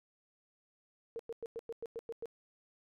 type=tone bursts; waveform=sine; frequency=460 Hz; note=A#4; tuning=23 cents flat; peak=-38 dBFS; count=9; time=1.16-2.257 s; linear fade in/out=0 ms; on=33 ms; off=100 ms; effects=none